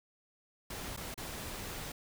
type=noise with dropouts; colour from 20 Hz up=pink; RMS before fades=-42 dBFS; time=0.7-1.92 s; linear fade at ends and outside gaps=5 ms; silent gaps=0.965-0.973 / 1.143-1.176 s; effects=none